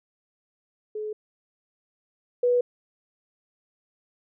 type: tone pair in turn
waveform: sine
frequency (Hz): 426.9 / 489.6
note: G#4 / B4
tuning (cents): +48 / -15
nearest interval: major second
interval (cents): 237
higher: second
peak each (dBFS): -29 / -18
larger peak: second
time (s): 0.95-1.13 / 2.43-2.61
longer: neither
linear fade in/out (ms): 5
effects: none